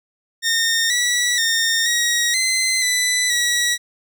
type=tone with pitch steps; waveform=15% pulse; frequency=1832 / 1946 / 1829 / 1895 / 2055 / 1993 / 1925 Hz; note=A#6 / B6 / A#6 / A#6 / C7 / B6 / B6; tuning=-31 / -26 / -33 / +28 / -32 / +15 / -45 cents; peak=-10 dBFS; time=0.42-3.78 s; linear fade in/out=50 ms; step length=480 ms; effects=none